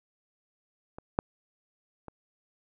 clicks, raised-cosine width 1 ms, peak -27 / -10 / -27 dBFS, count 3, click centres 0.985 / 1.189 / 2.083 s, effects none

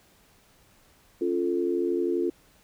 sine chord, Db augmented, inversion none, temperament equal, 277.2 / 349.2 / 440 Hz, Db4 / F4 / A4, 0 / 0 / 0 cents, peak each -31 / -25 / -30 dBFS, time 1.21-2.3 s, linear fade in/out 5 ms, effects pink hiss -60 dBFS RMS until 2.63 s

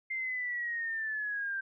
sine linear sweep, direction down, 2100 to 1568 Hz, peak -32 dBFS, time 0.1-1.61 s, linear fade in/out 10 ms, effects none

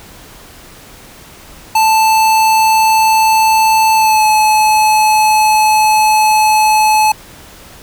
square tone with pitch glide, 880 to 860.4 Hz, A5 to A5, 0 to -39 cents, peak -8 dBFS, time 1.75-7.12 s, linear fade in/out 5 ms, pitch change -39 cents, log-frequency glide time 3.95-4.25 s, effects pink hiss -37 dBFS RMS until 7.82 s

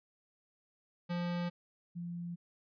square / sine tone pair in turn, 174.61 / 172.7 Hz, F3 / F3, 0 / -19 cents, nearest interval unison, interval 19 cents, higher first, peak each -34 / -38 dBFS, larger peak first, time 1.09-1.5 / 1.95-2.36 s, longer neither, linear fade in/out 20 ms, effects resampled to 11025 Hz

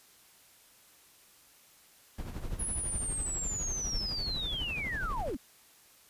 brown noise with tremolo, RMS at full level -35 dBFS, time 2.18-5.35 s, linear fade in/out 5 ms, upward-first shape triangle, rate 12 Hz, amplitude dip 70%
sine linear sweep, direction down, 10548 to 207.3 Hz, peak -33 dBFS, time 2.59-5.37 s, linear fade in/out 10 ms
effects white hiss -60 dBFS RMS until 6.09 s + resampled to 32000 Hz

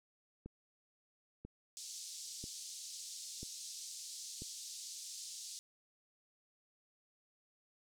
click train, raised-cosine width 3 ms, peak -34 dBFS, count 5, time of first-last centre 0.46-4.42 s, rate 1.01 Hz
white band-pass noise, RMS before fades -48 dBFS, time 1.77-5.59 s, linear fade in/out 0 ms, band 4200 to 7900 Hz, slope 24 dB/octave
effects none

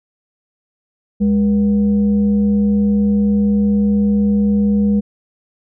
sine tone with frequency modulation, 205.4 Hz, G#3, 19 cents flat, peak -11 dBFS, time 1.2-5.01 s, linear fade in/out 20 ms, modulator 275 Hz, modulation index 0.36, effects none

